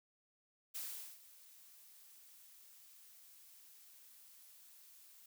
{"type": "noise with ADSR envelope", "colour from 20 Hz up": "blue", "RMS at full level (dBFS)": -43, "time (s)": [0.74, 5.26], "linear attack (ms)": 19, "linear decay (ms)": 420, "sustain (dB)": -18, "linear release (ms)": 3, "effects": []}